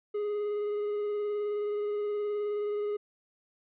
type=tone with vibrato; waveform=triangle; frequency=415.3 Hz; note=G#4; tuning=in tune; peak=-27 dBFS; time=0.14-2.97 s; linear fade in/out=10 ms; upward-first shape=sine; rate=19 Hz; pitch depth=17 cents each way; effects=resampled to 8000 Hz